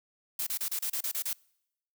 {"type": "noise bursts", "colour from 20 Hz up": "blue", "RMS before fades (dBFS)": -32, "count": 9, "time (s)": [0.39, 1.331], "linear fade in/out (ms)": 5, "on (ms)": 77, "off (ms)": 31, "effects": ["noise-tail reverb RT60 0.8 s tail -26 dB re dry"]}